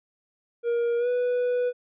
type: tone with pitch glide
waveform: triangle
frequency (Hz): 471.9 to 492.5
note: A#4 to B4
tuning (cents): +21 to -5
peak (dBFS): -20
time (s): 0.63-1.73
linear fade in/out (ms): 50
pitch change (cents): +74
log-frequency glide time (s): 0.98-1.08
effects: resampled to 8000 Hz